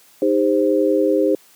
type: chord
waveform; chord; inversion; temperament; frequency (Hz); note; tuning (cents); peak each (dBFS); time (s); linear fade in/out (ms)
sine; C minor; first; equal with one note detuned; 311.1 / 401.6 / 523.3; Eb4 / G4 / C5; 0 / +42 / 0; -18; 0.22-1.35; 2
effects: white hiss -51 dBFS RMS until 1.55 s + high-pass 150 Hz 12 dB/octave